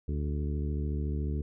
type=harmonic tone with a mistuned harmonic; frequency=73.9 Hz; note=D2; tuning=11 cents sharp; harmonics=1 / 2 / 3 / 4 / 5 / 6; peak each=-30 / -36 / -40 / -42 / -44 / -46 dBFS; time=0.08-1.42 s; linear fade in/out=5 ms; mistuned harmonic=6; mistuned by=-29 cents; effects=none